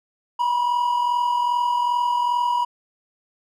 triangle tone pair together, 966 / 1008.5 Hz, B5 / B5, -39 / +36 cents, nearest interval minor second, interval 75 cents, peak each -17 / -26 dBFS, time 0.39-2.65 s, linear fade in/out 10 ms, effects none

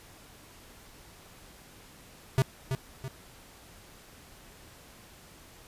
square tone with echo, 132.4 Hz, C3, 21 cents sharp, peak -21 dBFS, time 2.38-2.42 s, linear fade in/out 0 ms, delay 330 ms, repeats 2, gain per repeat -7 dB, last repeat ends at 3.08 s, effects pink hiss -53 dBFS RMS until 5.67 s + resampled to 32000 Hz

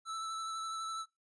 square tone with vibrato, 1318.5 Hz, E6, in tune, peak -38 dBFS, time 0.05-1.06 s, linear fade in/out 50 ms, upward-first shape sine, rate 12 Hz, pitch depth 16 cents each way, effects noise-tail reverb RT60 0.2 s tail -23 dB re dry + resampled to 22050 Hz

